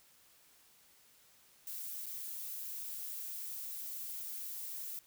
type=noise with dropouts; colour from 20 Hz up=violet; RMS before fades=-43 dBFS; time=1.67-4.99 s; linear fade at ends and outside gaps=1 ms; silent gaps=2.059-2.065 s; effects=white hiss -65 dBFS RMS until 5.06 s